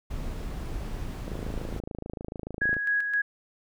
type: noise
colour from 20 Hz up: brown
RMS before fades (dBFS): -34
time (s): 0.1-1.8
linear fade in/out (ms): 10
type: click train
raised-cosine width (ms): 2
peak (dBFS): -22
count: 41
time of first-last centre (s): 1.28-2.767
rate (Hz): 26.9
type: tone with tremolo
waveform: sine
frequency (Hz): 1661.2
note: G#6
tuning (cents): 0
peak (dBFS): -22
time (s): 2.61-3.22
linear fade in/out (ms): 10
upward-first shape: square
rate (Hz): 3.8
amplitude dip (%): 45
effects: none